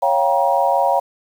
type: chord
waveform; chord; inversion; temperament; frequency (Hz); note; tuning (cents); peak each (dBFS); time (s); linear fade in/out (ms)
sine; G half-diminished seventh; second; equal with one note detuned; 554.4 / 698.5 / 784 / 948.1; Db5 / F5 / G5 / Bb5; 0 / 0 / 0 / +29; -19; 0.02-1; 10
effects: 7-bit